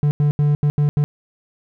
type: tone bursts at uneven times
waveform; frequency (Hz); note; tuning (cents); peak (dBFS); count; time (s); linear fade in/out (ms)
triangle; 146.83; D3; 0; -11; 6; 0.03-0.11 / 0.2-0.31 / 0.39-0.55 / 0.63-0.7 / 0.78-0.89 / 0.97-1.04; 0
effects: none